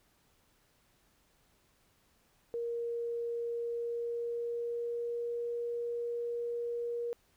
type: tone with pitch glide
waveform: sine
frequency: 469.6 to 473.7 Hz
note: A#4 to A#4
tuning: +13 to +28 cents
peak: -33 dBFS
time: 2.54-7.13 s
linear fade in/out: 0 ms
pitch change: +15 cents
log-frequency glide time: 3.5-5.47 s
effects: pink hiss -70 dBFS RMS until 7.36 s